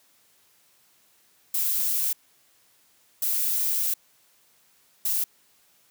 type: noise bursts at uneven times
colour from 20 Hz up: violet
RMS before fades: -25 dBFS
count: 3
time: 1.54-2.13 / 3.22-3.94 / 5.05-5.24 s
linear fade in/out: 5 ms
effects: white hiss -62 dBFS RMS until 5.9 s + high-pass 80 Hz 12 dB/octave